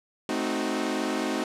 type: chord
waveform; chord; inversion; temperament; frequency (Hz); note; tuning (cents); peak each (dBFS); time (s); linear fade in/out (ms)
sawtooth; A diminished seventh; none; equal with one note detuned; 217.5 / 261.6 / 311.1 / 370; A3 / C4 / Eb4 / Gb4; -20 / 0 / 0 / 0; -29 / -27 / -27 / -29; 0.29-1.44; 2
effects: low-pass 9000 Hz 12 dB/octave